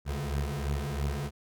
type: beating tone pair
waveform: 25% pulse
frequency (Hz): 69.7 / 72.7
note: C#2 / D2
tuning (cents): +10 / -17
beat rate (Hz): 3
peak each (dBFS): -29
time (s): 0.05-1.31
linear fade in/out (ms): 50
effects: none